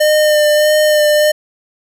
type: tone with vibrato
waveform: square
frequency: 605 Hz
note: D#5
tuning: 49 cents flat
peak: -9 dBFS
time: 0-1.32 s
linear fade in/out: 10 ms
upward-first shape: sine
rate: 1.6 Hz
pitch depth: 17 cents each way
effects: none